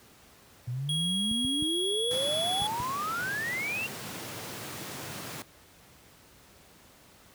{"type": "exponential sweep", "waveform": "sine", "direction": "up", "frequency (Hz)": [118.1, 2794], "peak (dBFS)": -30, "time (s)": [0.67, 3.87], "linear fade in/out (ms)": 10}
{"type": "tone with pitch glide", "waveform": "square", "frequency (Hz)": [3300, 3379], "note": ["G#7", "G#7"], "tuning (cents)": [-12, 29], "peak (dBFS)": -29, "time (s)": [0.89, 2.67], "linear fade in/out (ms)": 2, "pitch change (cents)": 41, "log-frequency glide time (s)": [1.61, 2.32]}
{"type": "clicks", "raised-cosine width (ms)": 5, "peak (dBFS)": -25, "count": 5, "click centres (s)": [1.313, 1.448, 1.624, 2.619, 2.801]}
{"type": "high-pass noise", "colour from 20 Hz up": "pink", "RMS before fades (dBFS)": -40, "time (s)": [2.11, 5.42], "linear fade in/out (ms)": 0, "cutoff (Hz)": 100, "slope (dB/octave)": 48}
{"effects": ["pink hiss -56 dBFS RMS until 7.34 s", "high-pass 60 Hz 12 dB/octave"]}